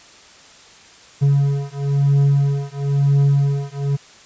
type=beating tone pair; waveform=triangle; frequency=140 / 141 Hz; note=C#3 / C#3; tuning=+18 / +30 cents; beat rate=1 Hz; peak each=-15 dBFS; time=1.21-3.97 s; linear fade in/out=20 ms; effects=white hiss -45 dBFS RMS until 4.25 s + resampled to 16000 Hz